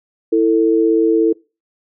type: tone pair together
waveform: sine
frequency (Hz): 329.6 / 446.3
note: E4 / A4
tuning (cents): 0 / +25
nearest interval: perfect fourth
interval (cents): 525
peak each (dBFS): -13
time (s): 0.32-1.33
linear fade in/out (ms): 10
effects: noise-tail reverb RT60 0.3 s tail -23 dB re dry